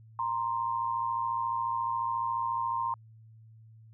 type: tone pair together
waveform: sine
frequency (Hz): 932.3 / 1046.5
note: A#5 / C6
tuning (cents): 0 / 0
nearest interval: major second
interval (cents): 200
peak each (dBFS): -31 / -31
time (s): 0.19-2.94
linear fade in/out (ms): 2
effects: added 111 Hz sine -51 dBFS peak until 3.93 s